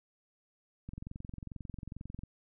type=click train; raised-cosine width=5 ms; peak=-30 dBFS; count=31; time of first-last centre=0.89-2.235 s; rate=22.3 Hz; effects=none